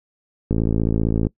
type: click train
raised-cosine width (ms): 3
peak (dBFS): -7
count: 43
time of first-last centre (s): 0.51-1.268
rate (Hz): 55.4
effects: noise-tail reverb RT60 0.1 s tail -23 dB re dry